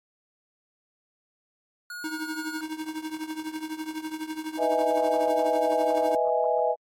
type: tone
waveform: square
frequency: 1443 Hz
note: F#6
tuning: 44 cents flat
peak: -36 dBFS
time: 1.9-2.61 s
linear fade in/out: 2 ms
type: tone with tremolo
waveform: square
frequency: 313.6 Hz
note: D#4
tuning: 14 cents sharp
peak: -29 dBFS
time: 2.04-6.15 s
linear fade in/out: 2 ms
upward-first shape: triangle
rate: 12 Hz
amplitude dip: 85%
type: chord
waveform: sine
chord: E major seventh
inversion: second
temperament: equal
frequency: 493.9 / 622.3 / 659.3 / 830.6 Hz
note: B4 / D#5 / E5 / G#5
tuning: 0 / 0 / 0 / 0 cents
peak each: -27 dBFS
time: 4.57-6.76 s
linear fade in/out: 50 ms
effects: AAC 64 kbps